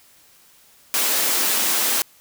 white high-pass noise, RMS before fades -20 dBFS, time 0.94-2.02 s, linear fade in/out 0 ms, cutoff 210 Hz, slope 48 dB/octave, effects white hiss -53 dBFS RMS until 2.2 s

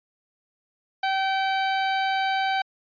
sawtooth tone, 771 Hz, G5, 29 cents flat, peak -18 dBFS, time 1.03-2.62 s, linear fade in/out 5 ms, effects resampled to 11025 Hz

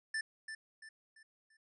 square tone with echo, 1766 Hz, A6, 6 cents sharp, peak -35 dBFS, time 0.14-0.21 s, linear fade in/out 5 ms, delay 340 ms, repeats 4, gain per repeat -8 dB, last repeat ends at 1.57 s, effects resampled to 24000 Hz

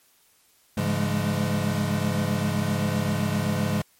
square tone cluster, 101.8 / 139.5 / 169.2 / 203.7 / 211.4 Hz, G#2 / C#3 / E3 / G#3 / G#3, -34 / +11 / +45 / -33 / +31 cents, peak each -30 dBFS, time 0.77-3.82 s, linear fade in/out 5 ms, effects white hiss -61 dBFS RMS until 3.99 s + MP3 64 kbps

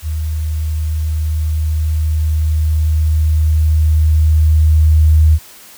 sine tone with level ramp, 77.78 Hz, D#2, in tune, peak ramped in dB -16 to -5 dBFS, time 0.02-5.39 s, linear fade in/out 50 ms, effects white hiss -39 dBFS RMS until 5.77 s

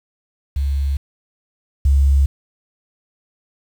sine tone pair in turn, 69.5 / 69.17 Hz, C#2 / C#2, +5 / -3 cents, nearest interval unison, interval 8 cents, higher first, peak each -16 / -10 dBFS, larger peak second, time 0.56-0.97 / 1.85-2.26 s, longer neither, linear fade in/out 5 ms, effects 7-bit

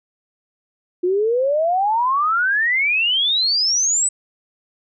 sine exponential sweep, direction up, 349.3 to 8140 Hz, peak -15 dBFS, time 1.03-4.09 s, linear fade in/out 10 ms, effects none

